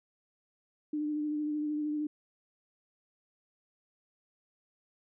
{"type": "tone with vibrato", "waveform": "sine", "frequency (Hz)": 300, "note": "D4", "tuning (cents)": 37, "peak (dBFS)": -30, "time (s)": [0.93, 2.07], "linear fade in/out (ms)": 5, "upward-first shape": "sine", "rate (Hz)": 13, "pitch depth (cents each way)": 22, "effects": []}